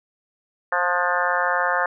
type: harmonic tone with a mistuned harmonic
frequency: 176.9 Hz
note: F3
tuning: 23 cents sharp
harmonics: 3 / 4 / 5 / 6 / 7 / 8 / 9 / 10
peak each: -27 / -27 / -27 / -27 / -27 / -27 / -27 / -27 dBFS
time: 0.72-1.86 s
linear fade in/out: 2 ms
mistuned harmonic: 8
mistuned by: +36 cents
effects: none